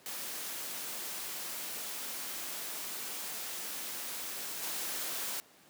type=noise with level steps; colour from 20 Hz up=white; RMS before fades=-40 / -37 dBFS; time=0.06-5.4 s; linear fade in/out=0 ms; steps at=4.62 s; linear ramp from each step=10 ms; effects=pink hiss -60 dBFS RMS until 5.69 s + high-pass 200 Hz 12 dB/octave